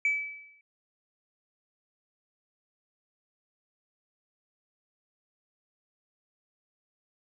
sine tone with exponential decay, 2300 Hz, D7, 37 cents flat, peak -20 dBFS, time 0.05-0.61 s, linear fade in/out 2 ms, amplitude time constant 120 ms, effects tanh soft clip ceiling -19 dBFS

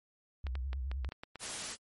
sine tone with vibrato, 65.41 Hz, C2, in tune, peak -34 dBFS, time 0.44-1.09 s, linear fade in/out 0 ms, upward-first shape sine, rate 9.7 Hz, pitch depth 130 cents each way
clicks, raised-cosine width 0.3 ms, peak -27 dBFS, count 8, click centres 0.468 / 0.554 / 0.731 / 0.915 / 1.047 / 1.121 / 1.235 / 1.357 s
white noise, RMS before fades -39 dBFS, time 1.39-1.77 s, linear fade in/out 50 ms
effects MP3 48 kbps

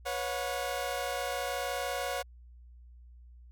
sawtooth chord, B suspended second, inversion none, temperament equal with one note detuned, 493.9 / 554.4 / 723.9 Hz, B4 / C#5 / F#5, 0 / 0 / -38 cents, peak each -35 / -32 / -32 dBFS, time 0.05-2.23 s, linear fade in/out 20 ms, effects added 60 Hz sine -50 dBFS peak until 3.51 s

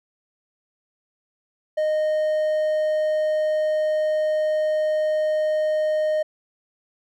triangle tone, 617 Hz, D#5, 15 cents flat, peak -17 dBFS, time 1.77-6.23 s, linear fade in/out 10 ms, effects none

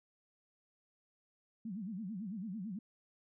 sine tone with vibrato, 202.3 Hz, G#3, 45 cents flat, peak -39 dBFS, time 1.65-2.79 s, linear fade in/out 5 ms, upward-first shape sine, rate 9 Hz, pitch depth 230 cents each way, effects none

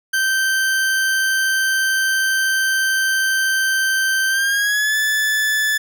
40% pulse tone with pitch glide, 1557 to 1737.6 Hz, G6 to A6, -12 to -22 cents, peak -15 dBFS, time 0.13-5.78 s, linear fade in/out 10 ms, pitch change +190 cents, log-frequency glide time 4.29-4.96 s, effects none

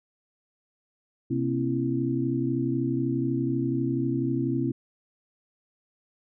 sine tone cluster, 129.1 / 238.6 / 270.8 / 334.8 Hz, C3 / A#3 / C#4 / E4, -23 / +41 / -40 / +27 cents, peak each -29 / -32 / -28 / -29 dBFS, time 1.3-4.72 s, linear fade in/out 10 ms, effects none

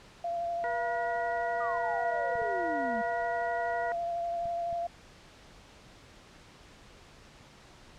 sine tone with vibrato, 686 Hz, F5, 31 cents flat, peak -30 dBFS, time 0.24-4.87 s, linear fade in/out 5 ms, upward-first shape sine, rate 12 Hz, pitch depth 15 cents each way
harmonic tone, 480 Hz, B4, 49 cents flat, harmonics 1 / 2 / 3 / 4, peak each -39 / -39 / -39 / -39 dBFS, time 0.64-3.92 s, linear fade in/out 0 ms
sine exponential sweep, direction down, 1244.5 to 211.6 Hz, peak -35 dBFS, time 1.6-3.02 s, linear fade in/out 10 ms
clicks, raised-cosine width 5 ms, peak -35 dBFS, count 4, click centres 2.355 / 2.418 / 4.456 / 4.728 s
effects pink hiss -54 dBFS RMS until 7.98 s + low-pass 6000 Hz 12 dB/octave

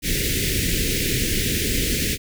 pink band-stop noise, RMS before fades -22 dBFS, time 0.02-2.18 s, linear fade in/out 50 ms, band 470 to 1800 Hz, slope 48 dB/octave, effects none

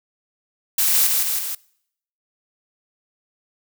blue noise with echo, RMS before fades -18 dBFS, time 0.78-1.07 s, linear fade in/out 5 ms, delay 160 ms, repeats 3, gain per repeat -3 dB, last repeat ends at 1.55 s, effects noise-tail reverb RT60 0.7 s tail -24 dB re dry

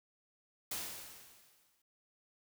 white noise with exponential decay, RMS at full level -38 dBFS, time 0.71-1.82 s, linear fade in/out 5 ms, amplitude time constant 240 ms, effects none

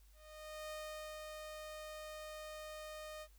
sawtooth tone with ADSR envelope, 616 Hz, D#5, 17 cents flat, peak -40 dBFS, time 0.13-3.28 s, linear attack 570 ms, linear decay 490 ms, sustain -3 dB, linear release 63 ms, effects added 50 Hz sine -61 dBFS peak until 3.38 s + white hiss -72 dBFS RMS until 3.38 s

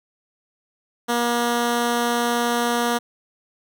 10% pulse tone, 238.2 Hz, A#3, 38 cents sharp, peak -11 dBFS, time 1.08-2.99 s, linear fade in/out 20 ms, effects none

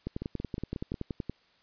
two click trains, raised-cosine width 3 ms, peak -20 / -22 dBFS, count 14 / 5, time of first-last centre 0.07-1.296 / 0.22-0.942 s, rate 10.6 / 5.54 Hz, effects white hiss -65 dBFS RMS until 1.62 s + resampled to 11025 Hz

